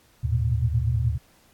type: tone cluster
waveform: sine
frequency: 76.5 / 107.2 / 116.6 / 123.9 Hz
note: D#2 / A2 / A#2 / B2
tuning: -29 / -45 / +1 / +6 cents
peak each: -25 / -27 / -24 / -29 dBFS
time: 0.23-1.18 s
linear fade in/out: 20 ms
effects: pink hiss -59 dBFS RMS until 1.53 s + AAC 64 kbps